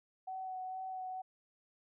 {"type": "tone with vibrato", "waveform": "sine", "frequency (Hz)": 750, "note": "F#5", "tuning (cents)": 23, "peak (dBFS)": -39, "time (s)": [0.27, 1.22], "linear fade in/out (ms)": 10, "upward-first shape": "sine", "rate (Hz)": 2.2, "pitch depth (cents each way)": 15, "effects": []}